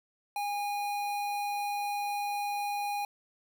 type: tone with notch filter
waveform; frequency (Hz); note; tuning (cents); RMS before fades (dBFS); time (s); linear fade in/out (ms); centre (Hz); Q
square; 818; G#5; -26; -33; 0.36-3.05; 2; 6800; 1.9
effects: none